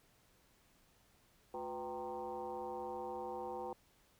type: tone with frequency modulation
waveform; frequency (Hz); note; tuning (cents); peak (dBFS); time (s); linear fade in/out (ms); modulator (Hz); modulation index
sine; 640; D#5; +49; -40; 1.54-3.73; 2; 141; 2.3
effects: pink hiss -70 dBFS RMS until 4.19 s